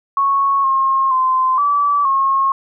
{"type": "tone with pitch steps", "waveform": "sine", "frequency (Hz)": [1104, 1073, 1036, 1153, 1084], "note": ["C#6", "C6", "C6", "D6", "C#6"], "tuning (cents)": [-7, 43, -17, -32, -39], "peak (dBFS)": -12, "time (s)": [0.17, 2.52], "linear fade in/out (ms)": 2, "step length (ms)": 470, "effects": []}